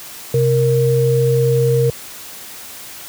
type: tone pair together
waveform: sine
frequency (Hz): 130.82 / 466.2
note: C3 / A#4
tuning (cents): 0 / 0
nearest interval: octave + minor seventh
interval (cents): 2200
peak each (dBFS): -14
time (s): 0.34-1.9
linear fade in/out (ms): 2
effects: white hiss -34 dBFS RMS until 3.08 s + high-pass 60 Hz 12 dB/octave